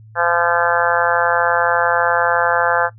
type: harmonic tone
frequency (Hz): 171.7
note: F3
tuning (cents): -29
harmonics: 3 / 4 / 5 / 6 / 7 / 8 / 9 / 10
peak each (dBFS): -21 / -22 / -21 / -24 / -24 / -21 / -20 / -21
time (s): 0.15-2.9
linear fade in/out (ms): 50
effects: noise-tail reverb RT60 0.1 s tail -18 dB re dry + added 109 Hz sine -39 dBFS peak until 2.98 s